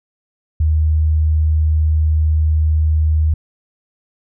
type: tone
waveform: sine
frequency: 77.78 Hz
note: D#2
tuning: in tune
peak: -11 dBFS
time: 0.6-3.34 s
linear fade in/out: 5 ms
effects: none